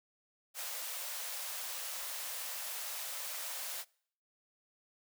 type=high-pass noise; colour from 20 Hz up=white; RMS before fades=-41 dBFS; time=0.54-3.85 s; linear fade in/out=50 ms; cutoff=490 Hz; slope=96 dB/octave; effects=noise-tail reverb RT60 0.6 s tail -25 dB re dry